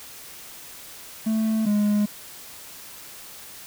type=tone pair in turn; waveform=triangle; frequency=220 / 207.7 Hz; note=A3 / G#3; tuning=0 / 0 cents; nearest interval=minor second; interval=100 cents; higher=first; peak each=-18 / -16 dBFS; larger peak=second; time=1.26-1.66 / 1.66-2.06 s; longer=neither; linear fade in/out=10 ms; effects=white hiss -42 dBFS RMS until 3.66 s